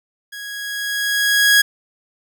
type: tone with level ramp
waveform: sawtooth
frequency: 1656 Hz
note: G#6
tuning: 5 cents flat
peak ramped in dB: -27 to -5 dBFS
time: 0.32-1.62 s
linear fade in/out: 10 ms
effects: none